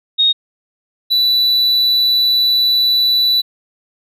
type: tone pair in turn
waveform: sine / triangle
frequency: 3729 / 3964 Hz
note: A#7 / B7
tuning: 0 / +6 cents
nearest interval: minor second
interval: 106 cents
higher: second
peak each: -9 dBFS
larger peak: neither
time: 0.18-0.33 / 1.1-3.42 s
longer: second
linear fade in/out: 20 ms
effects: none